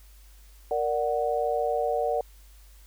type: chord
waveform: sine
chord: Bb augmented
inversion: none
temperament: equal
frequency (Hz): 466.2 / 587.3 / 740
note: Bb4 / D5 / F#5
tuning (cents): 0 / 0 / 0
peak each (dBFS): -28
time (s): 0.71-2.21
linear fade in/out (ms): 2
effects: added 50 Hz sine -49 dBFS peak until 2.86 s + white hiss -59 dBFS RMS until 2.86 s